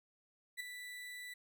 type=tone with ADSR envelope; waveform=35% pulse; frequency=1975.5 Hz; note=B6; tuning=in tune; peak=-35 dBFS; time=0.57-1.34 s; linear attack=33 ms; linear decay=5 ms; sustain=-9 dB; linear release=8 ms; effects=none